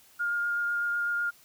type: tone with vibrato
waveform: sine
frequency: 1414 Hz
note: F6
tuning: 21 cents sharp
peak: -26 dBFS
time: 0.19-1.31 s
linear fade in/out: 20 ms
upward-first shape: sine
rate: 8 Hz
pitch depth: 9 cents each way
effects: white hiss -58 dBFS RMS until 1.44 s